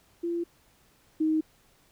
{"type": "tone pair in turn", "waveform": "sine", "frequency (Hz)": [341.6, 313.8], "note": ["F4", "D#4"], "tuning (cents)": [-38, 15], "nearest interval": "minor second", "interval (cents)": 147, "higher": "first", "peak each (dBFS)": [-27, -22], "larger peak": "second", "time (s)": [[0.23, 0.44], [1.2, 1.41]], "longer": "neither", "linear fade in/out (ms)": 10, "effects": ["pink hiss -63 dBFS RMS until 1.91 s"]}